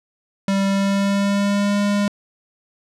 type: tone with pitch glide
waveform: square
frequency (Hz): 196 to 203.5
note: G3 to G#3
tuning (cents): 0 to -35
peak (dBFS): -17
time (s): 0.48-2.08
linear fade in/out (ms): 2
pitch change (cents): +65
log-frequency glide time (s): 0.67-1.8
effects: low-pass 8000 Hz 12 dB/octave

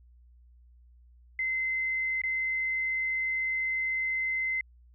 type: tone with dropouts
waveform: sine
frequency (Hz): 2062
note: C7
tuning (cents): -26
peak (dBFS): -27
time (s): 1.39-4.61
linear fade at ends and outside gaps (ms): 2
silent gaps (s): 2.217-2.236
effects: added 60 Hz sine -54 dBFS peak until 4.94 s

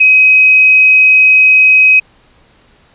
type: tone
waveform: sine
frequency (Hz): 2531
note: D#7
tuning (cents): +29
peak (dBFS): -3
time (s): 0-2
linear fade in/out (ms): 10
effects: pink hiss -48 dBFS RMS until 2.94 s + resampled to 8000 Hz

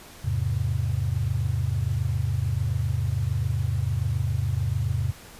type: chord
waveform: sine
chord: E augmented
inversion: none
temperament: equal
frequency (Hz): 82.41 / 103.83 / 130.81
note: E2 / G#2 / B#2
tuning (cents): 0 / 0 / 0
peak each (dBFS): -28 / -26 / -27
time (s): 0.24-5.12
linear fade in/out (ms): 10
effects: pink hiss -46 dBFS RMS until 5.39 s + resampled to 32000 Hz

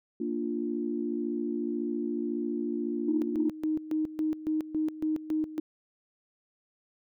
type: chord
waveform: sine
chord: Bb major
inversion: none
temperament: equal with one note detuned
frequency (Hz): 233.1 / 294.9 / 349.2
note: Bb3 / D4 / F4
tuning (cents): 0 / +7 / 0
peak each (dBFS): -33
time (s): 0.2-3.5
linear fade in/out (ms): 5
type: tone with tremolo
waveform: sine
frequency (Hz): 311.1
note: D#4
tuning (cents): 0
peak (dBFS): -25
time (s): 3.08-5.6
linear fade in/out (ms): 5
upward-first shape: square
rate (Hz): 3.6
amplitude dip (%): 80
effects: tanh soft clip ceiling -14 dBFS

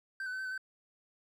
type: tone with pitch steps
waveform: triangle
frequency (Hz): 1562 / 1500 / 1524 / 1543 / 1512 / 1540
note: G6 / F#6 / G6 / G6 / F#6 / G6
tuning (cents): -7 / +23 / -49 / -28 / +37 / -31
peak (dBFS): -34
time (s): 0.2-0.578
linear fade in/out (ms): 2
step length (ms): 63
effects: none

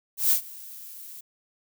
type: noise with ADSR envelope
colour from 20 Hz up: violet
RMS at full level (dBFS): -19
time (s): 0.17-1.21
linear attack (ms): 140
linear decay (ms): 98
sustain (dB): -23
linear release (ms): 8
effects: none

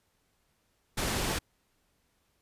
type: low-pass noise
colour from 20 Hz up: pink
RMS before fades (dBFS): -31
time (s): 0.97-1.39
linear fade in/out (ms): 10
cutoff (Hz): 12000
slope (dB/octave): 12
effects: pink hiss -73 dBFS RMS until 2.41 s + resampled to 32000 Hz

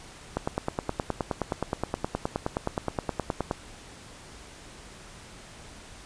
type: click train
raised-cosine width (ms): 1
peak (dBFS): -12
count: 31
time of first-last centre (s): 0.37-3.511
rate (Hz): 9.55
effects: pink hiss -47 dBFS RMS until 6.05 s + resampled to 22050 Hz

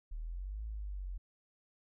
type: exponential two-way sweep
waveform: sine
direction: up then down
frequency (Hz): 36.71 to 55 to 43.95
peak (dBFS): -38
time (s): 0.11-1.18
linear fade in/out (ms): 10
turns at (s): 0.64
effects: none

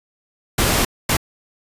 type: noise bursts at uneven times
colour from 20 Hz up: pink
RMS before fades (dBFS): -17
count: 2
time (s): 0.58-0.85 / 1.09-1.17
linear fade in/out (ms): 5
effects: resampled to 32000 Hz

